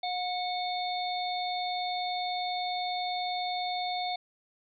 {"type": "harmonic tone with a mistuned harmonic", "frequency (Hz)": 722, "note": "F#5", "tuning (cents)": -43, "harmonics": [1, 3, 5, 6], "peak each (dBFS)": [-31, -41, -38, -40], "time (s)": [0.03, 4.16], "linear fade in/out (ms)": 5, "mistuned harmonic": 3, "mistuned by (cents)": 37, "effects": []}